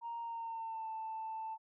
sine tone with pitch glide, 932.3 to 885.1 Hz, A#5 to A5, 0 to +10 cents, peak -38 dBFS, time 0.01-1.58 s, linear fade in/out 50 ms, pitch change -90 cents, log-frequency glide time 0.2-0.89 s, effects tanh soft clip ceiling -35 dBFS

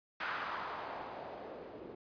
blue noise with low-pass filter sweep, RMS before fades -43 dBFS, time 0.2-1.95 s, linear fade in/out 5 ms, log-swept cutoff 1500 to 380 Hz, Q 2.1, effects resampled to 11025 Hz

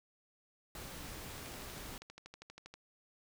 pink noise, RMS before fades -47 dBFS, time 0.75-1.98 s, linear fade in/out 2 ms
click train, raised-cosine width 0.2 ms, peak -33 dBFS, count 18, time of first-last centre 1.38-2.74 s, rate 12.5 Hz
effects none

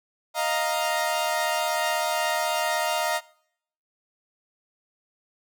sawtooth chord, Eb suspended second, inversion none, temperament equal, 622.3 / 698.5 / 932.3 Hz, Eb5 / F5 / Bb5, 0 / 0 / 0 cents, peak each -24 dBFS, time 0.34-3.21 s, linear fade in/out 50 ms, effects noise-tail reverb RT60 0.7 s tail -23 dB re dry

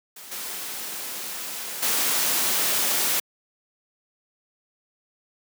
white noise with level steps, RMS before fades -42 / -33 / -23 dBFS, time 0.16-3.2 s, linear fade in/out 5 ms, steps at 0.31 / 1.82 s, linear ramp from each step 10 ms, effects high-pass 200 Hz 12 dB/octave

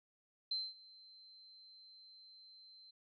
sine tone with ADSR envelope, 4100 Hz, C8, 36 cents flat, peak -34 dBFS, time 0.51-2.91 s, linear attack 5 ms, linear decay 220 ms, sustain -23 dB, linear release 8 ms, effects none

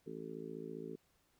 harmonic tone, 55 Hz, A1, in tune, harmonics 3 / 4 / 5 / 6 / 7 / 8, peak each -51 / -52 / -50 / -54 / -48 / -49 dBFS, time 0.06-0.96 s, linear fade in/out 10 ms, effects pink hiss -75 dBFS RMS until 1.39 s

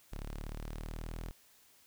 sawtooth linear sweep, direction up, 35.26 to 41.2 Hz, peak -36 dBFS, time 0.12-1.31 s, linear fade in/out 0 ms, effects white hiss -64 dBFS RMS until 1.86 s

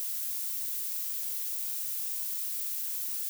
violet noise, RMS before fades -34 dBFS, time 0-3.29 s, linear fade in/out 0 ms, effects none

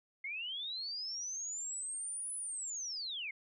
sine linear two-way sweep, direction up then down, 2093 to 10070 to 2093 Hz, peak -38 dBFS, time 0.24-3.31 s, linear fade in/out 5 ms, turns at 2.35 s, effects none

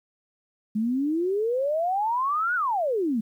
sine exponential two-way sweep, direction up then down, 207.7 to 1502 to 207.7 Hz, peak -22 dBFS, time 0.75-3.21 s, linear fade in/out 10 ms, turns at 2.55 s, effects 10-bit

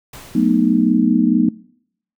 pink noise with exponential decay, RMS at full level -35 dBFS, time 0.13-1.38 s, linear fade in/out 5 ms, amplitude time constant 270 ms
sine chord, B dominant seventh, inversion second, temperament just, 185.21 / 222.2 / 246.9 / 308.7 Hz, F#3 / A3 / B3 / D#4, +2 / +17 / 0 / -14 cents, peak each -19 / -17 / -16 / -18 dBFS, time 0.35-1.49 s, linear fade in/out 5 ms
effects noise-tail reverb RT60 0.7 s tail -23 dB re dry

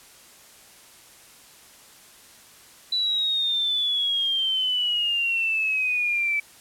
sine exponential sweep, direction down, 3978 to 2306 Hz, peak -21 dBFS, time 2.92-6.4 s, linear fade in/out 5 ms, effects white hiss -50 dBFS RMS until 6.6 s + low-pass 12000 Hz 12 dB/octave

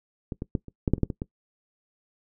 clicks, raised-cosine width 3 ms, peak -18 / -18 / -12 / -28 / -10 / -6 / -22 / -8 / -17 / -17 dBFS, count 10, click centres 0.322 / 0.421 / 0.552 / 0.683 / 0.878 / 0.936 / 0.981 / 1.033 / 1.102 / 1.219 s, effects noise-tail reverb RT60 0.1 s tail -20 dB re dry

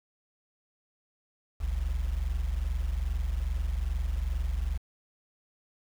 sine tone pair together, 46.86 / 69.3 Hz, F#1 / C#2, +23 / 0 cents, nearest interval perfect fifth, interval 677 cents, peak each -28 / -28 dBFS, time 1.6-4.78 s, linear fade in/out 20 ms, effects tanh soft clip ceiling -24 dBFS + 8-bit

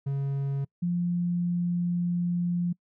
triangle / sine tone pair in turn, 138.59 / 174.8 Hz, C#3 / F3, 0 / +2 cents, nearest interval major third, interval 402 cents, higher second, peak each -24 / -24 dBFS, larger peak neither, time 0.06-0.65 / 0.82-2.73 s, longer second, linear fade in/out 10 ms, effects noise-tail reverb RT60 0.1 s tail -26 dB re dry

